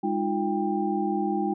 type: tone cluster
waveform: sine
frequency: 204.9 / 310.4 / 350.4 / 793 Hz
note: G#3 / D#4 / F4 / G5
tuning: -23 / -4 / +6 / +20 cents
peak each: -29 dBFS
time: 0.03-1.54 s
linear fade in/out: 10 ms
effects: none